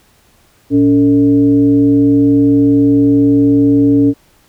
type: tone with frequency modulation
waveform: sine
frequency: 282.9 Hz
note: C#4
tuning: 35 cents sharp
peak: -6 dBFS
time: 0.7-4.14 s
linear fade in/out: 50 ms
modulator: 167 Hz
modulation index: 0.57
effects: pink hiss -51 dBFS RMS until 4.48 s